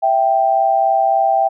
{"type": "tone pair together", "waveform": "sine", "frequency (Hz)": [659.3, 782.8], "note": ["E5", "G5"], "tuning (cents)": [0, -3], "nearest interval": "minor third", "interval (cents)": 297, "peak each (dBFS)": [-16, -13], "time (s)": [0.02, 1.49], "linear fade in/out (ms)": 20, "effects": []}